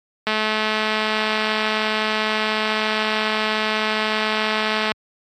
click train, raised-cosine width 0.3 ms, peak -5 dBFS, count 1005, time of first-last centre 0.27-4.918 s, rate 216 Hz, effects high-pass 80 Hz 12 dB/octave + AAC 64 kbps

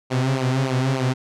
sawtooth tone with flanger, 130.81 Hz, C3, in tune, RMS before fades -21 dBFS, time 0.1-1.14 s, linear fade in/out 20 ms, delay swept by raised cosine 0.55 to 5.95 ms, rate 3.4 Hz, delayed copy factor -0.8, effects low-pass 7000 Hz 12 dB/octave

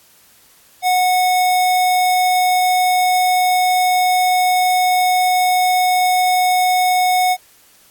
square tone, 733 Hz, F#5, 16 cents flat, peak -13 dBFS, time 0.82-7.37 s, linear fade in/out 50 ms, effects white hiss -50 dBFS RMS until 7.9 s + AAC 64 kbps

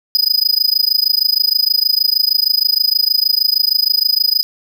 square tone with amplitude modulation, 4978 Hz, D#8, in tune, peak -8 dBFS, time 0.15-4.43 s, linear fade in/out 0 ms, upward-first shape sine, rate 26.4 Hz, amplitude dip 100%, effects none

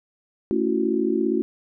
sine chord, F# minor seventh, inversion first, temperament just, 222 / 277.5 / 333 / 370 Hz, A3 / C#4 / E4 / F#4, +16 / +2 / +18 / 0 cents, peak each -26 / -26 / -24 / -24 dBFS, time 0.51-1.42 s, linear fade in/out 0 ms, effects none

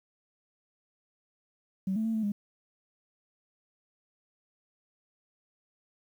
sine tone with pitch steps, 190.8 / 219.9 / 224.6 / 219.6 / 204.6 Hz, G3 / A3 / A3 / A3 / G#3, -47 / -1 / +36 / -3 / -26 cents, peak -26 dBFS, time 1.87-2.32 s, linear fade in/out 5 ms, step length 90 ms, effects tanh soft clip ceiling -22 dBFS + 10-bit

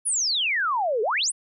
sine exponential two-way sweep, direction down then up, 10548 to 407.4 to 10548 Hz, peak -21 dBFS, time 0.05-1.32 s, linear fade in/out 20 ms, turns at 1.02 s, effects none

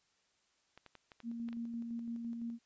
clicks, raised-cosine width 0.3 ms, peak -37 dBFS, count 7, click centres 0.776 / 0.863 / 0.953 / 1.118 / 1.203 / 1.488 / 1.529 s
sine tone with tremolo, 233.1 Hz, A#3, in tune, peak -37 dBFS, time 1.23-2.59 s, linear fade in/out 50 ms, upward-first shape square, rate 5.9 Hz, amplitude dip 30%
effects white hiss -75 dBFS RMS until 2.65 s + resampled to 16000 Hz

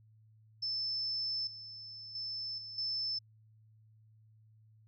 sine tone with level steps, 5274 Hz, E8, in tune, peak -33 / -45 / -37 / -43 / -33 dBFS, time 0.62-3.19 s, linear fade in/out 10 ms, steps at 1.47 / 2.15 / 2.58 / 2.78 s, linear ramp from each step 2 ms, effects added 109 Hz sine -60 dBFS peak until 4.87 s

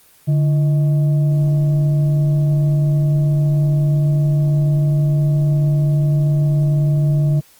sine tone with frequency modulation, 146.83 Hz, D3, in tune, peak -12 dBFS, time 0.27-7.41 s, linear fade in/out 20 ms, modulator 483 Hz, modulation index 0.22, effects white hiss -50 dBFS RMS until 7.59 s + Opus 24 kbps

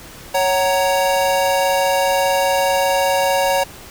square chord, F# major, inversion second, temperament equal with one note detuned, 554.4 / 750.8 / 932.3 Hz, C#5 / F#5 / A#5, 0 / +25 / 0 cents, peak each -18 / -21 / -21 dBFS, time 0.34-3.64 s, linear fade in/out 10 ms, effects pink hiss -38 dBFS RMS until 3.9 s

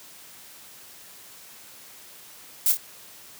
violet noise with echo, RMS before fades -20 dBFS, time 2.66-2.72 s, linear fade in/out 2 ms, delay 26 ms, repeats 2, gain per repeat -6 dB, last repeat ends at 2.772 s, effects white hiss -47 dBFS RMS until 3.39 s + high-pass 80 Hz 12 dB/octave

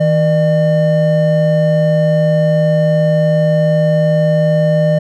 triangle tone pair together, 159.7 / 602.9 Hz, D#3 / D5, +45 / +45 cents, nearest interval octave + major seventh, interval 2300 cents, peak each -10 dBFS, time 0-4.99 s, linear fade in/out 10 ms, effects none

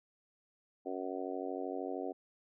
harmonic tone, 93 Hz, F#2, 9 cents sharp, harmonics 3 / 4 / 5 / 6 / 7 / 8, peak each -42 / -42 / -43 / -46 / -45 / -45 dBFS, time 0.85-2.13 s, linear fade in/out 20 ms, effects none

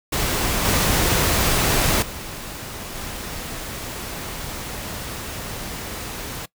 pink noise with level steps, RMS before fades -22 / -19 / -33 / -31 dBFS, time 0.12-6.46 s, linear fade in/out 10 ms, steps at 0.65 / 2.02 / 2.95 s, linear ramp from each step 5 ms, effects noise-tail reverb RT60 0.1 s tail -21 dB re dry

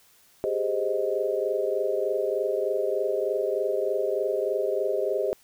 sine chord, Ab major seventh, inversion third, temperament equal, 392 / 415.3 / 523.3 / 622.3 Hz, G4 / Ab4 / C5 / Eb5, 0 / 0 / 0 / 0 cents, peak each -29 dBFS, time 0.44-5.33 s, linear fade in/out 0 ms, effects white hiss -59 dBFS RMS until 5.43 s

